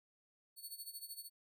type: tone with tremolo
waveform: 5% pulse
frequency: 4435 Hz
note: C#8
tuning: in tune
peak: -37 dBFS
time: 0.56-1.3 s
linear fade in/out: 50 ms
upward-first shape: sine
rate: 13 Hz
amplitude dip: 80%
effects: none